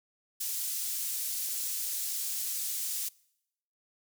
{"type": "high-pass noise", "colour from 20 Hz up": "pink", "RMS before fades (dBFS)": -34, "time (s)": [0.4, 3.09], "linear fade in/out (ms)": 10, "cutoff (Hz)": 7200, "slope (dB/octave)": 12, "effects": ["noise-tail reverb RT60 0.8 s tail -24 dB re dry"]}